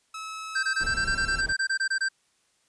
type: tone with pitch glide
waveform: sawtooth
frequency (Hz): 1295 to 1349.2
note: E6 to E6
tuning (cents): -31 to +40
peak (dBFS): -31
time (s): 0.14-1.41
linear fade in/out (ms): 5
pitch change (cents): +71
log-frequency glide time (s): 0.73-1.07
type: tone bursts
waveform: square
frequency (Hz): 1568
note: G6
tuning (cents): 0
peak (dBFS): -24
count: 15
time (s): 0.55-2.088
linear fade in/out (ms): 10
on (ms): 82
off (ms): 22
type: noise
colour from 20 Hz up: brown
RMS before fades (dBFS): -35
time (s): 0.8-1.53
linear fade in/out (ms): 10
effects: white hiss -68 dBFS RMS until 2.68 s + resampled to 22050 Hz